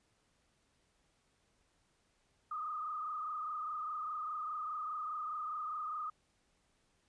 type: tone with frequency modulation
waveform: sine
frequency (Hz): 1233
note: D#6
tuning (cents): -16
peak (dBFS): -37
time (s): 2.51-6.1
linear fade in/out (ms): 5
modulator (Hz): 24.9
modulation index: 1.8
effects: pink hiss -75 dBFS RMS until 7.08 s + resampled to 22050 Hz